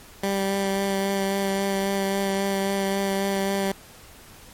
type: tone with vibrato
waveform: 15% pulse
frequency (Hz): 196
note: G3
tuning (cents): 0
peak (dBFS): -16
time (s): 0.23-3.72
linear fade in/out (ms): 5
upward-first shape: sine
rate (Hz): 3.7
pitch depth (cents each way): 13
effects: pink hiss -47 dBFS RMS until 4.53 s + MP3 64 kbps